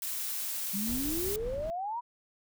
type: noise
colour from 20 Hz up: blue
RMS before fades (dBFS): -35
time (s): 0.02-1.36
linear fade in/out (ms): 2
type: exponential sweep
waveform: sine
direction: up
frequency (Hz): 189.1 to 987.8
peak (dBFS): -32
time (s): 0.73-2.01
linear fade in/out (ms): 20
type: noise with tremolo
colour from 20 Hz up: brown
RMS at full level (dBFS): -40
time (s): 0.87-1.7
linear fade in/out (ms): 0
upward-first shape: sine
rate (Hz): 5.2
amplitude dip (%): 25
effects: none